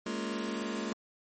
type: chord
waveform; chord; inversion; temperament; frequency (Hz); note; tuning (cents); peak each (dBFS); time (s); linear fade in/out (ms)
sawtooth; Bb minor seventh; third; just; 209.8 / 233.1 / 279.7 / 349.6; Ab3 / Bb3 / Db4 / F4; +18 / 0 / +16 / +2; -33 / -34 / -37 / -36; 0.06-0.93; 5
effects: MP3 32 kbps

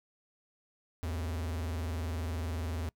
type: tone with vibrato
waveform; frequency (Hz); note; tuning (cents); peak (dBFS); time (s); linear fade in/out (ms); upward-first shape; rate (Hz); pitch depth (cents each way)
square; 82.41; E2; 0; -34; 1.03-2.89; 0; sine; 20; 200
effects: noise-tail reverb RT60 0.1 s tail -24 dB re dry

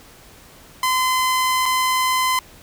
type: tone with dropouts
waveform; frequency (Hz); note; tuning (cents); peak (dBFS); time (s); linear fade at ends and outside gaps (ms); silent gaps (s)
sawtooth; 1026; C6; -34; -13; 0.83-2.39; 2; 1.657-1.66
effects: pink hiss -46 dBFS RMS until 2.62 s

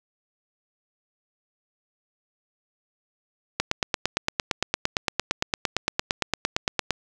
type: click train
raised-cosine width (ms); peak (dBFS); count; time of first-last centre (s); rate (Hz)
0.2; -4; 30; 3.6-6.907; 8.77
effects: none

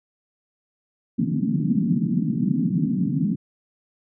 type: band-pass noise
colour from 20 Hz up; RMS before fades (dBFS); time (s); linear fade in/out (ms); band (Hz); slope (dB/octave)
pink; -22; 1.18-3.36; 10; 150 to 270; 48
effects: none

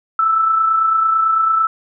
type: tone with amplitude modulation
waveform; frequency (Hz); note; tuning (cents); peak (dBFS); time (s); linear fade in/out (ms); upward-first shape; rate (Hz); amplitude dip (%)
sine; 1318.5; E6; 0; -10; 0.19-1.67; 2; sine; 29; 40
effects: none

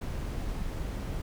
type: noise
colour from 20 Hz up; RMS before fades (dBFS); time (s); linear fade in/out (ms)
brown; -34; 0.01-1.22; 10
effects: none

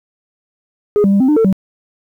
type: tone with pitch steps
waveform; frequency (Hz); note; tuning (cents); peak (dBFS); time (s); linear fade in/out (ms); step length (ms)
sine; 414.6 / 197.2 / 199.2 / 261.1 / 301 / 448.4 / 191.5; G#4 / G3 / G3 / C4 / D4 / A4 / G3; -3 / +11 / +28 / -3 / +43 / +33 / -40; -6; 0.96-1.527; 0; 81
effects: tanh soft clip ceiling -7 dBFS + 8-bit

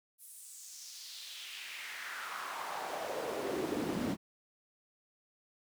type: noise with high-pass filter sweep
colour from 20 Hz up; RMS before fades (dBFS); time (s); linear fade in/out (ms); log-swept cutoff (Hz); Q
brown; -40; 0.18-4.17; 50; 11000 to 200; 2.5
effects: none

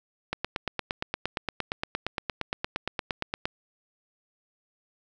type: click train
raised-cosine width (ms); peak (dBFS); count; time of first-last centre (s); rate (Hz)
0.3; -12; 28; 0.33-3.455; 8.64
effects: none

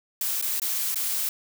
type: noise with dropouts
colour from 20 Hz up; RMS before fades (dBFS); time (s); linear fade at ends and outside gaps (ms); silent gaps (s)
blue; -27; 0.21-1.29; 2; 0.414-0.424 / 0.598-0.618 / 0.945-0.957
effects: none

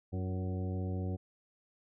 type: harmonic tone with a mistuned harmonic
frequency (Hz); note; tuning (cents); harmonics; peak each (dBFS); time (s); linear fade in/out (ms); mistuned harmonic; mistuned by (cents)
93.3; F#2; +15; 1 / 2 / 3 / 4 / 5 / 6 / 8; -34 / -40 / -44 / -46 / -48 / -50 / -52; 0.12-1.17; 20; 4; -40
effects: none

